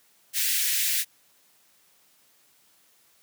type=high-pass noise; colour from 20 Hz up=white; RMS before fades=-25 dBFS; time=0.33-1.05 s; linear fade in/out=50 ms; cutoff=1700 Hz; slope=48 dB/octave; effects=white hiss -62 dBFS RMS until 3.22 s + high-pass 100 Hz 12 dB/octave